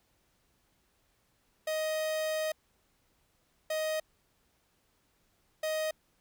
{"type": "tone bursts at uneven times", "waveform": "45% pulse", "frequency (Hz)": 626, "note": "D#5", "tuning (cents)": 10, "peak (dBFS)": -30, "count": 3, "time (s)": [[1.67, 2.52], [3.7, 4], [5.63, 5.91]], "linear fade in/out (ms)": 5, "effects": ["pink hiss -72 dBFS RMS until 6.2 s"]}